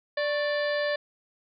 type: harmonic tone with a mistuned harmonic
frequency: 587 Hz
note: D5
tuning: 1 cent flat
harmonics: 1 / 2 / 3 / 4 / 5 / 6 / 7 / 8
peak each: -26 / -39 / -31 / -43 / -44 / -41 / -42 / -43 dBFS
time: 0.17-0.96 s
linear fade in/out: 5 ms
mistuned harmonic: 2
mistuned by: -110 cents
effects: none